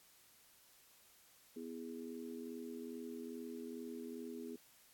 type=harmonic tone; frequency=82.41 Hz; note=E2; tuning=in tune; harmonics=3 / 4 / 5; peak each=-47 / -51 / -49 dBFS; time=1.56-4.56 s; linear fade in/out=5 ms; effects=white hiss -66 dBFS RMS until 4.93 s + AAC 64 kbps